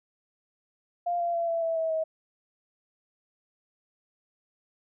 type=tone with pitch steps; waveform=sine; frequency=698.5 / 688.1 / 677.8 / 667.7 / 657.8 / 648 / 638.3 Hz; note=F5 / F5 / E5 / E5 / E5 / E5 / D#5; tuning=0 / -26 / +48 / +22 / -4 / -30 / +44 cents; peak=-25 dBFS; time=1.06-2.04 s; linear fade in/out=10 ms; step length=140 ms; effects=none